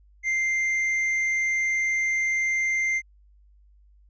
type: tone with hard clipping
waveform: triangle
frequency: 2093 Hz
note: C7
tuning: in tune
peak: -23 dBFS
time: 0.23-3.02 s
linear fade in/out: 50 ms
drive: 7 dB
effects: added 50 Hz sine -53 dBFS peak until 4.09 s + resampled to 16000 Hz